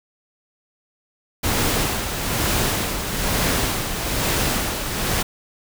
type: noise with tremolo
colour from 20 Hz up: pink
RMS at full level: -20 dBFS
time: 1.43-5.23 s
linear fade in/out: 10 ms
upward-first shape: sine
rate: 1.1 Hz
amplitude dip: 50%
effects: none